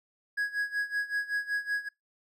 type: tone with tremolo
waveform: triangle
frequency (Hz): 1661.2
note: G#6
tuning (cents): 0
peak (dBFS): -24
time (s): 0.37-1.89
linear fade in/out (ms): 10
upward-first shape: sine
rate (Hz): 5.3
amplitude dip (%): 85
effects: noise-tail reverb RT60 0.2 s tail -25 dB re dry